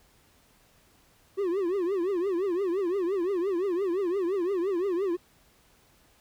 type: tone with vibrato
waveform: triangle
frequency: 370 Hz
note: F#4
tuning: in tune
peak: -23 dBFS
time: 1.37-5.17 s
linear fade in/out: 20 ms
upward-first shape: triangle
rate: 5.8 Hz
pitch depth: 200 cents each way
effects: pink hiss -62 dBFS RMS until 6.2 s